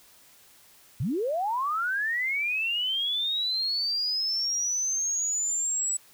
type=linear sweep; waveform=sine; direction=up; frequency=97.4 to 7902 Hz; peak=-25 dBFS; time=1-5.97 s; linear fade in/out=5 ms; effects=white hiss -56 dBFS RMS until 6.13 s